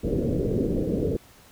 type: low-pass noise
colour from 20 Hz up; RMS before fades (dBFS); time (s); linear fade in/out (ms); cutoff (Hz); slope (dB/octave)
white; -25; 0.03-1.17; 10; 500; 48
effects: pink hiss -53 dBFS RMS until 1.51 s